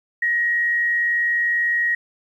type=tone with frequency modulation; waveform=sine; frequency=1891 Hz; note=A#6; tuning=24 cents sharp; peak=-17 dBFS; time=0.22-1.95 s; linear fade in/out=5 ms; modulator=103 Hz; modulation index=0.29; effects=9-bit